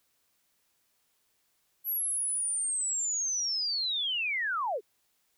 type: linear sweep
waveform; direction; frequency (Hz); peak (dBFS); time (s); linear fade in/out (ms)
sine; down; 11840 to 362.6; -28; 1.84-4.81; 50
effects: white hiss -73 dBFS RMS until 5.37 s